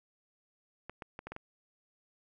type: clicks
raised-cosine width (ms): 0.5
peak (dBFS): -27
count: 6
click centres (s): 0.896 / 1.022 / 1.191 / 1.27 / 1.32 / 1.364
effects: none